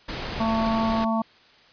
pink noise, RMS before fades -31 dBFS, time 0.08-1.05 s, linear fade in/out 10 ms
harmonic tone, 223.9 Hz, A3, 30 cents sharp, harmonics 1 / 3 / 4 / 5, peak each -23 / -28 / -29 / -30 dBFS, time 0.4-1.22 s, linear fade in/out 5 ms
effects white hiss -54 dBFS RMS until 1.72 s + resampled to 11025 Hz

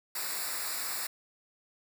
white noise with comb filter, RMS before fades -35 dBFS, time 0.15-1.07 s, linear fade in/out 5 ms, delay 0.32 ms, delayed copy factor -0.85, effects none

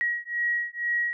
sine beating tone pair, 1903 / 1905.1 Hz, A#6 / A#6, +35 / +37 cents, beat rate 2.1 Hz, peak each -28 dBFS, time 0.01-1.13 s, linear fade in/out 0 ms, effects none

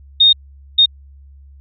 sine tone bursts at uneven times, 3695 Hz, A#7, 16 cents flat, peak -6 dBFS, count 2, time 0.2-0.33 / 0.78-0.86 s, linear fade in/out 10 ms, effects added 69 Hz sine -39 dBFS peak until 1.6 s

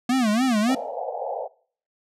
square tone with vibrato, 234.7 Hz, A#3, 12 cents sharp, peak -19 dBFS, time 0.09-0.75 s, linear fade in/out 5 ms, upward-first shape sine, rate 3.5 Hz, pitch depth 210 cents each way
pink band-pass noise, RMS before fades -30 dBFS, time 0.68-1.48 s, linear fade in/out 20 ms, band 470 to 860 Hz, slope 96 dB/octave
effects noise-tail reverb RT60 0.5 s tail -22 dB re dry + low-pass 10000 Hz 12 dB/octave

